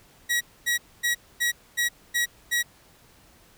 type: tone bursts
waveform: sawtooth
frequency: 1914 Hz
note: A#6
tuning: 45 cents sharp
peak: -18 dBFS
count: 7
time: 0.29-2.63 s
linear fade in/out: 20 ms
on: 120 ms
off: 250 ms
effects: pink hiss -56 dBFS RMS until 3.57 s